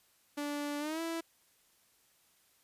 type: tone with pitch glide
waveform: sawtooth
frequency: 291 to 330.4 Hz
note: D4 to E4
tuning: -16 to +4 cents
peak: -31 dBFS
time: 0.37-1.21 s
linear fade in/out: 10 ms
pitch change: +220 cents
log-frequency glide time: 0.79-1.01 s
effects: white hiss -69 dBFS RMS until 2.63 s + resampled to 32000 Hz